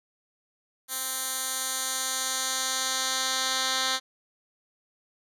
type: tone with band-pass filter sweep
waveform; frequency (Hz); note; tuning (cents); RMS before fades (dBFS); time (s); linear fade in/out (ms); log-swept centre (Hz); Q
10% pulse; 261.6; C4; 0; -29; 0.88-4; 50; 11000 to 4200; 1.1
effects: none